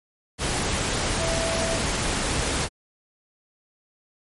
sine tone in noise, 659.3 Hz, E5, in tune, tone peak -27 dBFS, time 1.17-1.8 s, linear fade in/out 50 ms, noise pink, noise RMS -25 dBFS, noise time 0.38-2.69 s, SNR -5 dB, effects MP3 48 kbps

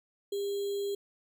sine tone with sample-and-hold, 401.2 Hz, G4, 40 cents sharp, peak -30 dBFS, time 0.32-0.95 s, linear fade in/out 5 ms, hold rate 3675 Hz, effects none

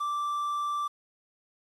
triangle tone with quantisation, 1172 Hz, D6, 4 cents flat, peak -26 dBFS, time 0-0.88 s, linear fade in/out 10 ms, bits 9, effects resampled to 32000 Hz

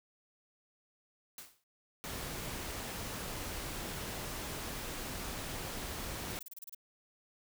white noise with exponential decay, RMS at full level -44 dBFS, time 1.38-1.64 s, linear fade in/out 2 ms, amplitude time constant 56 ms
pink noise, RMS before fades -41 dBFS, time 2.04-6.39 s, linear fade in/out 0 ms
violet noise bursts, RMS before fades -46 dBFS, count 9, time 6.3-6.748 s, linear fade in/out 5 ms, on 24 ms, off 29 ms
effects none

